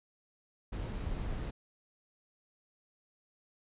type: noise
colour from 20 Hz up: brown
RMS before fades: -37 dBFS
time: 0.72-1.51 s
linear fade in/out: 10 ms
effects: resampled to 8000 Hz